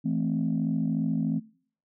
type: chord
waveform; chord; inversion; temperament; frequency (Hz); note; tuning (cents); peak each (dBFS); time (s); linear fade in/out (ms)
sine; A minor; second; equal with one note detuned; 164.81 / 218.6 / 261.6; E3 / A3 / C4; 0 / -11 / 0; -28; 0.04-1.4; 20
effects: noise-tail reverb RT60 0.5 s tail -22 dB re dry + tanh soft clip ceiling -17 dBFS